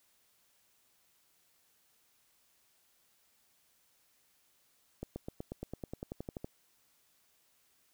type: accelerating click train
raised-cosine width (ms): 2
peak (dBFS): -26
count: 15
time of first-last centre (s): 5.03-6.445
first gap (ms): 130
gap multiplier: 0.96
effects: white hiss -71 dBFS RMS until 7.93 s